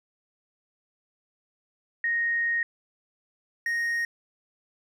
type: tone pair in turn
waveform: sine / triangle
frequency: 1864.7 / 1864.7 Hz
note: A#6 / A#6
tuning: 0 / 0 cents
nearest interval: unison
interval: 0 cents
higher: neither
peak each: -23 dBFS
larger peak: neither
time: 2.04-2.63 / 3.66-4.05 s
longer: first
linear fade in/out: 2 ms
effects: none